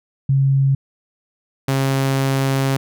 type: tone pair in turn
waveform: sine / sawtooth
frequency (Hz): 136.3 / 135.28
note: C#3 / C#3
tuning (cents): -29 / -42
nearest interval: unison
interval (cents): 13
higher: first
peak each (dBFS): -12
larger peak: neither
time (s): 0.29-0.75 / 1.68-2.77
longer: second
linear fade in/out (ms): 5
effects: none